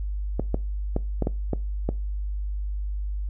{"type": "clicks", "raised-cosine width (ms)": 2, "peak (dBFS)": -11, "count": 7, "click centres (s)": [0.396, 0.544, 0.964, 1.223, 1.271, 1.533, 1.89], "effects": ["noise-tail reverb RT60 0.3 s tail -21 dB re dry", "added 50 Hz sine -26 dBFS peak until 3.29 s"]}